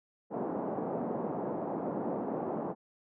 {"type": "band-pass noise", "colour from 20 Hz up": "pink", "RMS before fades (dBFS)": -35, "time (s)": [0.3, 2.75], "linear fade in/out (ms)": 50, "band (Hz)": [190, 870], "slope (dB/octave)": 24, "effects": []}